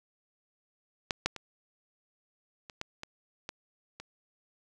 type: clicks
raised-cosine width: 0.2 ms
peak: -11 / -9 / -23 / -27 / -18 / -22 / -20 / -25 dBFS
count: 8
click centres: 1.108 / 1.26 / 1.363 / 2.698 / 2.814 / 3.034 / 3.491 / 4 s
effects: none